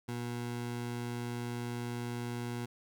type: tone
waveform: 20% pulse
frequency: 120 Hz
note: B2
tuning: 49 cents flat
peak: -31 dBFS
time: 0.08-2.66 s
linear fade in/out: 10 ms
effects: none